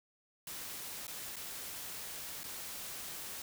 white noise with dropouts, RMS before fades -44 dBFS, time 0.47-3.42 s, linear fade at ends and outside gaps 2 ms, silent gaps 1.069-1.079 / 1.359-1.365 / 2.434-2.44 s, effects none

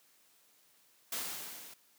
white noise with level ramp, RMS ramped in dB -36 to -52 dBFS, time 1.12-1.74 s, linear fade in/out 5 ms, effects white hiss -67 dBFS RMS until 1.98 s + high-pass 150 Hz 12 dB/octave

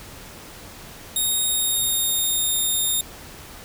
5% pulse tone with pitch glide, 3729 to 3676 Hz, A#7 to A#7, 0 to -25 cents, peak -13 dBFS, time 1.16-3.01 s, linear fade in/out 2 ms, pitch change -25 cents, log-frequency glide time 1.44-2.54 s, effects pink hiss -41 dBFS RMS until 3.64 s

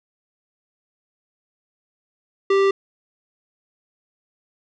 sine tone with tanh clipping, 392 Hz, G4, in tune, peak -16 dBFS, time 2.5-2.71 s, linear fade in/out 5 ms, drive 17 dB, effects none

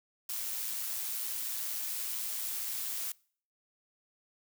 blue noise with amplitude modulation, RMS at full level -35 dBFS, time 0.29-3.12 s, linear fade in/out 5 ms, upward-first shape sine, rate 113 Hz, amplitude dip 30%, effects noise-tail reverb RT60 0.5 s tail -24 dB re dry

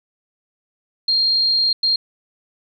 sine tone bursts at uneven times, 4213 Hz, C8, 11 cents sharp, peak -14 dBFS, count 2, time 1.08-1.73 / 1.83-1.96 s, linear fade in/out 5 ms, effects none

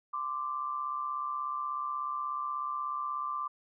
sine tone pair together, 1038.2 / 1174.7 Hz, C6 / D6, -14 / 0 cents, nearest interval major second, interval 214 cents, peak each -38 / -33 dBFS, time 0.13-3.48 s, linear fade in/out 10 ms, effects none

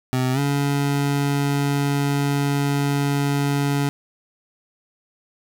25% pulse tone with pitch glide, 128.4 to 141.65 Hz, C3 to C#3, -32 to +38 cents, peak -15 dBFS, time 0.13-3.89 s, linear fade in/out 0 ms, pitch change +170 cents, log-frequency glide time 0.33-0.39 s, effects none

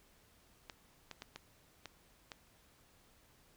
clicks, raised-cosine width 0.2 ms, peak -28 dBFS, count 6, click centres 0.698 / 1.113 / 1.221 / 1.36 / 1.857 / 2.318 s, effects pink hiss -67 dBFS RMS until 3.56 s

